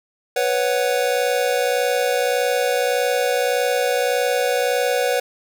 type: chord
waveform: square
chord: B suspended second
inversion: none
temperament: just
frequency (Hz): 493.9 / 555.6 / 740.8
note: B4 / C#5 / F#5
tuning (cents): 0 / +4 / +2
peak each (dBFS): -21 / -23 / -25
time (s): 0.36-5.2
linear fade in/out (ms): 5
effects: none